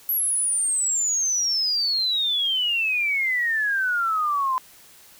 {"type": "exponential sweep", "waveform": "sine", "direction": "down", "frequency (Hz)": [11870, 1016], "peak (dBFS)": -20, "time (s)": [0.09, 4.58], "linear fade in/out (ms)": 0, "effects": ["white hiss -50 dBFS RMS until 5.19 s"]}